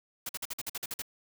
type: noise bursts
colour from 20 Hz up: white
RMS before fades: -36 dBFS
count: 10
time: 0.26-1.021 s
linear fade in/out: 5 ms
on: 32 ms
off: 49 ms
effects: none